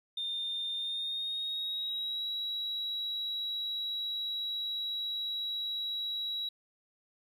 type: tone with pitch glide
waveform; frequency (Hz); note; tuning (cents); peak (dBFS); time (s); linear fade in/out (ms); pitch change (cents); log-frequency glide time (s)
triangle; 3622 to 3882; A7 to B7; +49 to -31; -30; 0.17-6.49; 5; +120; 0.76-2.25
effects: tanh soft clip ceiling -30 dBFS